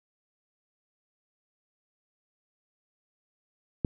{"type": "click", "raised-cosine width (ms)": 3, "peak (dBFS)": -13, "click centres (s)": 3.848, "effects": []}